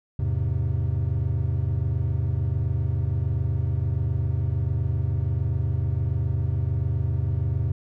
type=chord; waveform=triangle; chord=E augmented; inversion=none; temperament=equal; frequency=82.41 / 103.83 / 130.81 Hz; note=E2 / G#2 / B#2; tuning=0 / 0 / 0 cents; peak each=-24 dBFS; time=0.19-7.72 s; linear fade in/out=5 ms; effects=tanh soft clip ceiling -11 dBFS